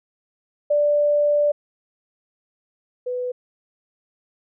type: tone pair in turn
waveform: sine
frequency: 587.3 / 497.2 Hz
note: D5 / B4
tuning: 0 / +12 cents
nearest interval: minor third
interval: 288 cents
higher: first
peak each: -15 / -23 dBFS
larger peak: first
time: 0.7-1.52 / 3.06-3.32 s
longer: first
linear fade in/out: 10 ms
effects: none